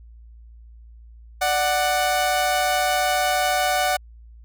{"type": "tone pair together", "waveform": "sawtooth", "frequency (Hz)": [592, 741.4], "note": ["D5", "F#5"], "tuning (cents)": [14, 3], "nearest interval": "major third", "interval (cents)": 389, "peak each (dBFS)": [-21, -16], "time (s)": [1.41, 3.97], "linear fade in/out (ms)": 10, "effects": ["added 57 Hz sine -42 dBFS peak until 4.44 s"]}